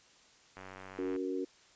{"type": "click train", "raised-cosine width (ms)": 0.5, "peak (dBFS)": -32, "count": 57, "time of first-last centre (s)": [0.57, 1.162], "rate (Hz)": 94.6}
{"type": "chord", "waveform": "sine", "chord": "F# major", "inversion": "second", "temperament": "equal with one note detuned", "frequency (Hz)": [281.4, 370, 466.2], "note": ["C#4", "F#4", "A#4"], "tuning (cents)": [26, 0, 0], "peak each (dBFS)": [-37, -36, -40], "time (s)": [0.98, 1.45], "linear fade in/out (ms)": 10}
{"effects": ["white hiss -62 dBFS RMS until 1.75 s", "resampled to 16000 Hz"]}